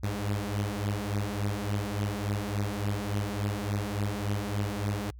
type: beating tone pair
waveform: sawtooth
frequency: 100.7 / 104.2 Hz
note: G2 / G#2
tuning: +47 / +6 cents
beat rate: 3.5 Hz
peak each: -28 dBFS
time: 0.03-5.11 s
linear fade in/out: 10 ms
effects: added 60 Hz sine -43 dBFS peak until 5.19 s